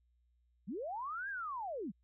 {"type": "linear two-way sweep", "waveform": "sine", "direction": "up then down", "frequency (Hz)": [155.56, 1661.2, 155.56], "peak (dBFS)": -38, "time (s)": [0.67, 1.92], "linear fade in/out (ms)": 20, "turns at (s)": 1.29, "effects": ["added 60 Hz sine -70 dBFS peak until 2.03 s"]}